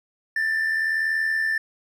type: tone with amplitude modulation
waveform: triangle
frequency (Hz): 1776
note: A6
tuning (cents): +16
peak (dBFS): -16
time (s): 0.36-1.58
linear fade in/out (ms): 5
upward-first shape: sine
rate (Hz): 80.9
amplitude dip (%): 50
effects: tanh soft clip ceiling -14 dBFS